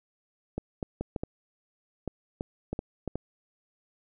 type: clicks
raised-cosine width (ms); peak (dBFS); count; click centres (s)
2; -18; 11; 0.58 / 0.828 / 1.01 / 1.162 / 1.235 / 2.077 / 2.409 / 2.73 / 2.791 / 3.077 / 3.156
effects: none